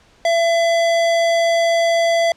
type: tone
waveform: square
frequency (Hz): 672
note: E5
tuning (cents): +33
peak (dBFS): -14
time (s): 0.25-2.32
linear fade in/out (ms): 2
effects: pink hiss -52 dBFS RMS until 2.36 s + low-pass 6000 Hz 12 dB/octave